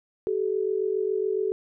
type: tone pair together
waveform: sine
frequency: 382.8 / 430 Hz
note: G4 / A4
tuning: -41 / -40 cents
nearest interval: major second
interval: 201 cents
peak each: -26 dBFS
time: 0.27-1.52 s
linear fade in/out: 0 ms
effects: none